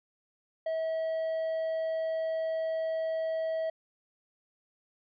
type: tone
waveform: triangle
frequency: 645 Hz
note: E5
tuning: 38 cents flat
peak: -27 dBFS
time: 0.66-3.7 s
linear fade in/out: 5 ms
effects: resampled to 11025 Hz